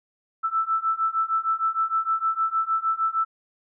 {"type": "beating tone pair", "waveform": "sine", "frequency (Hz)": [1318.5, 1325], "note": ["E6", "E6"], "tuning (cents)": [0, 9], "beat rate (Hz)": 6.5, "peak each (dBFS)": [-25, -24], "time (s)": [0.43, 3.25], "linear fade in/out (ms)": 20, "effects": []}